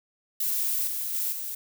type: noise with level steps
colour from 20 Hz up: violet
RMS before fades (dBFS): -27 / -31 / -28 / -34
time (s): 0.4-1.55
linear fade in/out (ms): 5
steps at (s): 0.87 / 1.14 / 1.32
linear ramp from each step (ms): 5
effects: none